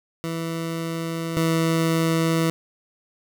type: tone pair in turn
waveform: 20% pulse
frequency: 164.81 / 163.48 Hz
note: E3 / E3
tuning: 0 / -14 cents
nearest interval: unison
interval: 14 cents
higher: first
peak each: -21 / -14 dBFS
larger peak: second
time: 0.24-1.37 / 1.37-2.5 s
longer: neither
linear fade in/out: 0 ms
effects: none